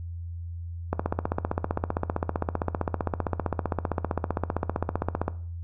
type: click train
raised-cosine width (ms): 1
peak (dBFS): -11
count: 68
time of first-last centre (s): 0.93-5.281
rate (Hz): 15.4
effects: noise-tail reverb RT60 0.5 s tail -18 dB re dry + added 85 Hz sine -33 dBFS peak until 5.63 s